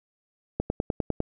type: click train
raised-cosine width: 2 ms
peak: -12 dBFS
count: 7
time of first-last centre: 0.6-1.204 s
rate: 9.94 Hz
effects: none